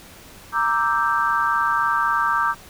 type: chord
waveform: sine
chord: E half-diminished seventh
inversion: second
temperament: equal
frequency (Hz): 932.3 / 1174.7 / 1318.5 / 1568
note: Bb5 / D6 / E6 / G6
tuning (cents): 0 / 0 / 0 / 0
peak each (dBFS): -24 / -21 / -25 / -23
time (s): 0.52-2.55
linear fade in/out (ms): 50
effects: pink hiss -44 dBFS RMS until 2.69 s